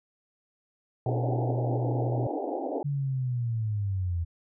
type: tone with vibrato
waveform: sine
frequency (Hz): 122.2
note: B2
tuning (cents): -18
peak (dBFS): -26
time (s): 1.06-2.27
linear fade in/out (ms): 5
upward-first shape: triangle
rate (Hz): 5.9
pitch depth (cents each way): 8
type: band-pass noise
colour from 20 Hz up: pink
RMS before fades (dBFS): -32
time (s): 1.06-2.83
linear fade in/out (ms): 2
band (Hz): 260 to 840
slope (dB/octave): 96
type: linear sweep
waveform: sine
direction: down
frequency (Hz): 145.4 to 82.41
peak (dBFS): -26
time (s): 2.84-4.25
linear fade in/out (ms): 20
effects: none